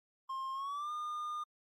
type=tone with pitch glide; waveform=triangle; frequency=1063 to 1214 Hz; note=C6 to D#6; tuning=+27 to -43 cents; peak=-35 dBFS; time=0.29-1.44 s; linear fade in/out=10 ms; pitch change=+230 cents; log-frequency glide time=0.53-0.91 s; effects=AAC 64 kbps